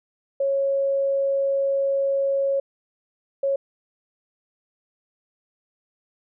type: tone bursts at uneven times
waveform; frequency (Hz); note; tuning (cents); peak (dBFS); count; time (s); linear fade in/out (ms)
sine; 550; C#5; -14; -19; 2; 0.4-2.6 / 3.43-3.56; 5
effects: none